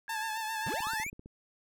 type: tone with tremolo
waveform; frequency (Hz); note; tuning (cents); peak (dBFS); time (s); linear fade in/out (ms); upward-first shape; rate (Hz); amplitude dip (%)
sine; 1651; G#6; -11; -38; 0.08-0.91; 0; sine; 2.2; 70
type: tone with vibrato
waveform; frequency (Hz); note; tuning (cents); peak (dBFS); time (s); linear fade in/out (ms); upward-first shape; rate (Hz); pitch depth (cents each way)
sawtooth; 880; A5; 0; -30; 0.09-1.04; 5; sine; 7.5; 43
type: linear sweep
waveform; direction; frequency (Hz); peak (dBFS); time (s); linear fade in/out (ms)
square; up; 69.3 to 2474; -36; 0.66-1.1; 5
type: click train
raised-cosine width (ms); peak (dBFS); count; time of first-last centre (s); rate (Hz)
3; -35; 9; 0.74-1.259; 15.4
effects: none